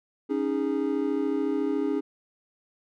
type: chord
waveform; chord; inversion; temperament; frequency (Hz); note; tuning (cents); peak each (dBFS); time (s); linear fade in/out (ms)
triangle; C# suspended second; none; equal with one note detuned; 277.2 / 311.1 / 411.5; C#4 / D#4 / G#4; 0 / 0 / -16; -26 / -27 / -27; 0.29-2.01; 20
effects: none